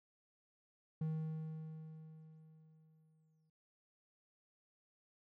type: tone with exponential decay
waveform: triangle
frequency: 157.9 Hz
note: D#3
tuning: 26 cents sharp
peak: -33 dBFS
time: 1.01-3.5 s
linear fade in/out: 5 ms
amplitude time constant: 540 ms
effects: none